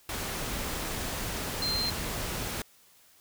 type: tone in noise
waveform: sine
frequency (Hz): 4152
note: C8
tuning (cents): -14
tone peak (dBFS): -28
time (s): 1.62-1.9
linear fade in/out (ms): 2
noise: pink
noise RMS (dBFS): -34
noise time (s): 0.09-2.62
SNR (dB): +3
effects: white hiss -60 dBFS RMS until 3.2 s